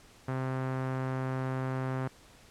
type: tone with low-pass filter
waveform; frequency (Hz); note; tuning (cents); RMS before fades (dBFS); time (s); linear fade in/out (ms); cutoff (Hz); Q
sawtooth; 130.81; C3; 0; -33; 0.28-2.08; 5; 1500; 1.3
effects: pink hiss -57 dBFS RMS until 2.5 s + low-pass 10000 Hz 12 dB/octave